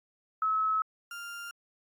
sine / 35% pulse tone pair in turn, 1292 / 1396.7 Hz, E6 / F6, -35 / 0 cents, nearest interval minor second, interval 135 cents, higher second, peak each -25 / -37 dBFS, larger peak first, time 0.42-0.82 / 1.11-1.51 s, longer neither, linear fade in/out 2 ms, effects AAC 64 kbps

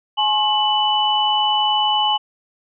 sine tone cluster, 845 / 1074 / 2982 Hz, G#5 / C6 / F#7, +30 / +45 / +13 cents, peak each -18 / -25 / -18 dBFS, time 0.17-2.18 s, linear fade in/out 20 ms, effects none

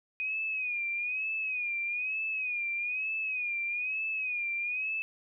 sine tone with vibrato, 2489 Hz, D#7, in tune, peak -30 dBFS, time 0.2-5.02 s, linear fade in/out 0 ms, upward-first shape sine, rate 1.1 Hz, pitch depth 90 cents each way, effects none

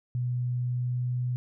sine tone with pitch glide, 123.47 to 124.19 Hz, B2 to B2, 0 to +10 cents, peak -26 dBFS, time 0.15-1.36 s, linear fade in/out 0 ms, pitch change +10 cents, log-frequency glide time 0.62-1.18 s, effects none

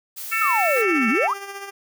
blue noise, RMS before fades -33 dBFS, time 0.16-0.83 s, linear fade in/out 20 ms
harmonic tone, 446.3 Hz, A4, 25 cents sharp, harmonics 3 / 4 / 5 / 6, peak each -25 / -28 / -24 / -26 dBFS, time 0.31-1.28 s, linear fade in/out 20 ms
sine exponential two-way sweep, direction down then up, 1342 to 211.7 to 1342 Hz, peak -19 dBFS, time 0.41-1.34 s, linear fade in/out 10 ms, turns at 1.09 s
10% pulse tone with tremolo, 397.2 Hz, G4, 23 cents sharp, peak -22 dBFS, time 0.75-1.71 s, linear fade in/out 20 ms, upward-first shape sine, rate 15 Hz, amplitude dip 50%
effects none

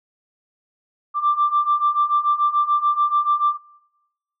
sine beating tone pair, 1175 / 1181.9 Hz, D6 / D6, +1 / +11 cents, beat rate 6.9 Hz, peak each -20 / -17 dBFS, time 1.14-3.58 s, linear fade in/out 50 ms, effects noise-tail reverb RT60 1.0 s tail -24 dB re dry + tanh soft clip ceiling -9 dBFS

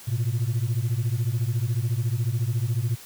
sine beating tone pair, 110 / 124 Hz, A2 / B2, 0 / +7 cents, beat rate 14 Hz, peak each -23 dBFS, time 0.07-2.96 s, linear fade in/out 20 ms, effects tanh soft clip ceiling -19 dBFS + white hiss -45 dBFS RMS until 3.05 s

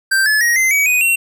square tone with pitch steps, 1568 / 1719.8 / 1886.3 / 2069 / 2269 / 2489 / 2730 Hz, G6 / A6 / A#6 / C7 / C#7 / D#7 / F7, 0 / -40 / +20 / -20 / +40 / 0 / -40 cents, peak -12 dBFS, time 0.11-1.16 s, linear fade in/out 10 ms, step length 150 ms, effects none

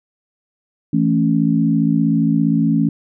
sine chord, A major, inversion second, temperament equal, 164.81 / 220 / 277.2 Hz, E3 / A3 / C#4, 0 / 0 / 0 cents, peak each -17 dBFS, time 0.93-2.89 s, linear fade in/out 5 ms, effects none

